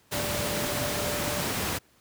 sine tone in noise, 587.3 Hz, D5, in tune, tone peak -34 dBFS, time 0.13-1.43 s, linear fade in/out 20 ms, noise pink, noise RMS -29 dBFS, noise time 0.11-1.79 s, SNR -8 dB, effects pink hiss -62 dBFS RMS until 2 s + high-pass 80 Hz 12 dB/octave

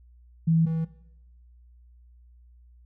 sine / triangle tone pair in turn, 163.2 / 161.98 Hz, E3 / E3, -17 / -30 cents, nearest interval unison, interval 13 cents, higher first, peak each -18 / -23 dBFS, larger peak first, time 0.47-0.66 / 0.66-0.85 s, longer neither, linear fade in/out 10 ms, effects noise-tail reverb RT60 0.8 s tail -17 dB re dry + added 60 Hz sine -51 dBFS peak until 2.85 s

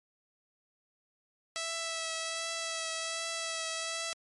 5% pulse tone with vibrato, 656 Hz, E5, 9 cents flat, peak -22 dBFS, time 1.56-4.13 s, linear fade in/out 0 ms, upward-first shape triangle, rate 1.3 Hz, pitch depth 18 cents each way, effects MP3 48 kbps

